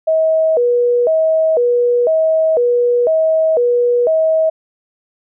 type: tone with vibrato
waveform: sine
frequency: 556 Hz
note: C#5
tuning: 5 cents sharp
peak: -10 dBFS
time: 0.07-4.5 s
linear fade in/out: 10 ms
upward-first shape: square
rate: 1 Hz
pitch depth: 240 cents each way
effects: none